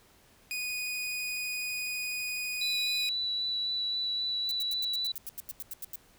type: tone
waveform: sawtooth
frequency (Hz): 2478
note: D#7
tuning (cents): -8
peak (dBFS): -29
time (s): 0.51-3.09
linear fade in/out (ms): 0
type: tone with vibrato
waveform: sine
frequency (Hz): 3951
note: B7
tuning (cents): 0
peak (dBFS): -29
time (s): 2.61-5.12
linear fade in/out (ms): 5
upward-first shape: sine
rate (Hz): 3.8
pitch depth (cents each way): 10
type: noise bursts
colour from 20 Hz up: violet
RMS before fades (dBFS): -38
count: 14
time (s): 4.49-5.957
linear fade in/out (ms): 0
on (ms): 24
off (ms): 87
effects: pink hiss -61 dBFS RMS until 6.18 s